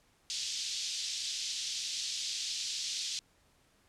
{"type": "band-pass noise", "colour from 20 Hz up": "pink", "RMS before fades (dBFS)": -37, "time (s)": [0.3, 3.19], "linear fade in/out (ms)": 0, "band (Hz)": [3500, 6600], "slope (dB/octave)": 24, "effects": ["pink hiss -68 dBFS RMS until 3.88 s", "low-pass 11000 Hz 12 dB/octave"]}